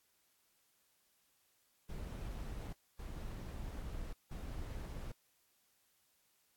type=noise bursts at uneven times; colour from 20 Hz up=brown; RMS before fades=-44 dBFS; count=3; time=1.89-2.73 / 2.99-4.13 / 4.31-5.12 s; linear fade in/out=5 ms; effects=white hiss -75 dBFS RMS until 6.56 s + AAC 64 kbps